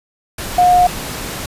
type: tone in noise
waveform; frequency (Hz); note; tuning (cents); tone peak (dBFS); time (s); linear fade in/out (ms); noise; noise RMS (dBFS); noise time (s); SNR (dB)
sine; 718; F5; +48; -7; 0.58-0.87; 5; pink; -25; 0.38-1.46; +15
effects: resampled to 32000 Hz